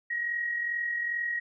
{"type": "tone with amplitude modulation", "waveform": "sine", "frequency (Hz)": 1895, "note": "A#6", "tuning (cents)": 28, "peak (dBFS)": -26, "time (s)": [0.1, 1.4], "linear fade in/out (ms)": 10, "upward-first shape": "sine", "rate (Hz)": 42.4, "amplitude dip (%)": 45, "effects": []}